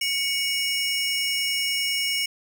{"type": "tone cluster", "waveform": "square", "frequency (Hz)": [2233, 2880, 5410], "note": ["C#7", "F#7", "E8"], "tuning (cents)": [12, -47, 44], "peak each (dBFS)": -28, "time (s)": [0.01, 2.26], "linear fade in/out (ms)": 5, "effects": []}